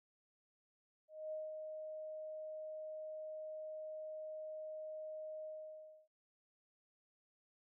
sine tone with ADSR envelope, 622.3 Hz, D#5, in tune, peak -40 dBFS, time 1.08-6.08 s, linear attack 240 ms, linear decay 190 ms, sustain -4 dB, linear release 630 ms, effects none

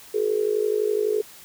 sine tone with amplitude modulation, 423.5 Hz, G#4, 34 cents sharp, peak -16 dBFS, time 0.14-1.22 s, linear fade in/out 10 ms, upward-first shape sine, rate 51.9 Hz, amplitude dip 85%, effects white hiss -46 dBFS RMS until 1.44 s

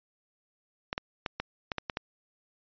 clicks, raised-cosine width 0.3 ms, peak -15 dBFS, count 8, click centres 0.929 / 0.979 / 1.262 / 1.4 / 1.718 / 1.783 / 1.898 / 1.971 s, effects resampled to 11025 Hz

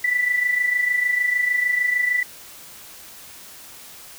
sine tone with amplitude modulation, 1975.5 Hz, B6, in tune, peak -15 dBFS, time 0.04-2.23 s, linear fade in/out 5 ms, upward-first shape sine, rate 26.6 Hz, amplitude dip 60%, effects white hiss -42 dBFS RMS until 4.18 s

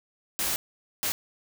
white noise bursts at uneven times, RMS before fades -28 dBFS, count 2, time 0.39-0.56 / 1.03-1.12 s, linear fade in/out 0 ms, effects none

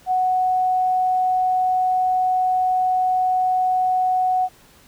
sine tone, 740 Hz, F#5, in tune, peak -16 dBFS, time 0.06-4.49 s, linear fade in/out 50 ms, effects pink hiss -51 dBFS RMS until 4.87 s

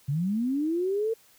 sine linear sweep, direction up, 131.8 to 459.1 Hz, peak -24 dBFS, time 0.08-1.14 s, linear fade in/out 10 ms, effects white hiss -59 dBFS RMS until 1.38 s

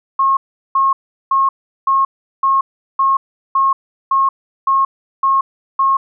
sine tone bursts, 1083 Hz, C#6, 41 cents flat, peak -10 dBFS, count 11, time 0.19-5.97 s, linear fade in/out 5 ms, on 180 ms, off 380 ms, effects none

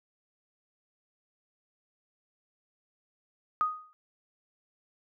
sine tone with exponential decay, 1244.5 Hz, D#6, in tune, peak -21 dBFS, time 3.61-3.93 s, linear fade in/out 0 ms, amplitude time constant 68 ms, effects none

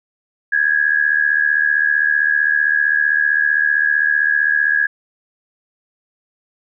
sine tone with amplitude modulation, 1661.2 Hz, G#6, in tune, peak -9 dBFS, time 0.52-4.87 s, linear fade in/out 10 ms, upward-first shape sine, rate 75.5 Hz, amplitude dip 80%, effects none

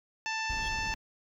harmonic tone, 885 Hz, A5, 10 cents sharp, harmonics 1 / 2 / 3 / 4 / 5 / 6 / 7 / 8, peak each -36 / -36 / -36 / -47 / -45 / -43 / -46 / -54 dBFS, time 0.26-0.94 s, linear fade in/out 0 ms
brown noise, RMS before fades -39 dBFS, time 0.49-0.95 s, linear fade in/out 10 ms
triangle tone with exponential growth, 3322 Hz, G#7, in tune, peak -36 dBFS, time 0.54-0.68 s, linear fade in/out 2 ms, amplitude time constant 30 ms
effects none

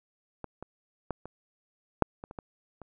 clicks, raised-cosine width 1 ms, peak -23 / -26 / -17 / -27 / -6 / -26 / -29 / -24 / -30 dBFS, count 9, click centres 0.443 / 0.626 / 1.107 / 1.256 / 2.023 / 2.239 / 2.311 / 2.388 / 2.817 s, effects none

